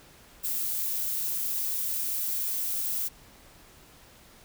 violet noise, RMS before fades -30 dBFS, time 0.43-3.09 s, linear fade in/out 20 ms, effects pink hiss -54 dBFS RMS until 4.44 s

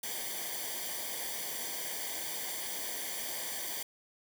white noise with comb filter, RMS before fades -38 dBFS, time 0.03-3.83 s, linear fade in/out 5 ms, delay 0.75 ms, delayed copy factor -0.8, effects none

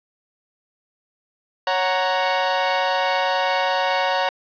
sawtooth chord, F# major, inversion second, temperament equal, 554.4 / 740 / 932.3 Hz, C#5 / F#5 / A#5, 0 / 0 / 0 cents, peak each -19 dBFS, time 1.67-4.29 s, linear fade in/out 2 ms, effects resampled to 11025 Hz + 8-bit

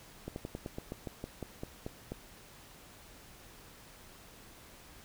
slowing click train, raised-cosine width 2 ms, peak -25 dBFS, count 13, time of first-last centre 0.28-2.12 s, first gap 81 ms, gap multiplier 1.11, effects pink hiss -55 dBFS RMS until 5.04 s

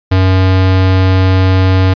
square tone, 93.9 Hz, F#2, 26 cents sharp, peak -7 dBFS, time 0.11-1.94 s, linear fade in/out 10 ms, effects resampled to 11025 Hz

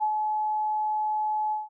sine tone with ADSR envelope, 855 Hz, A5, 50 cents flat, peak -21 dBFS, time 0-1.69 s, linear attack 30 ms, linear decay 77 ms, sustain -3 dB, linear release 170 ms, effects none

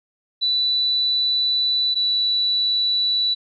sine tone pair in turn, 3970 / 3951 Hz, B7 / B7, +8 / 0 cents, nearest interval unison, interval 8 cents, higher first, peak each -17 dBFS, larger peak neither, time 0.41-1.95 / 1.95-3.35 s, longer first, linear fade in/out 20 ms, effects none

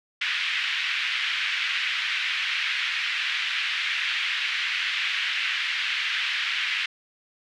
white band-pass noise, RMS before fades -27 dBFS, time 0.21-6.86 s, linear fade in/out 5 ms, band 1700 to 3100 Hz, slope 24 dB/octave, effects none

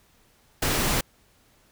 pink noise, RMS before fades -24 dBFS, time 0.62-1.01 s, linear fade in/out 5 ms, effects pink hiss -61 dBFS RMS until 1.71 s

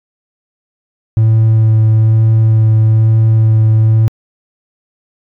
triangle tone with vibrato, 110.5 Hz, A2, 8 cents sharp, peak -3 dBFS, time 1.17-4.08 s, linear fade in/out 0 ms, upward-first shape sine, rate 1.1 Hz, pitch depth 11 cents each way, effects tanh soft clip ceiling 0 dBFS

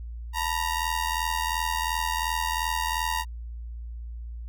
sawtooth ring-modulated tone, 937 Hz, A#5, 9 cents sharp, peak -19 dBFS, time 0.33-3.25 s, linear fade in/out 50 ms, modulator 41.4 Hz, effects added 58 Hz sine -34 dBFS peak until 4.48 s

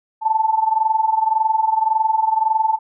sine tone with amplitude modulation, 880 Hz, A5, in tune, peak -11 dBFS, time 0.21-2.79 s, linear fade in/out 50 ms, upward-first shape sine, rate 21.8 Hz, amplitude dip 80%, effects none

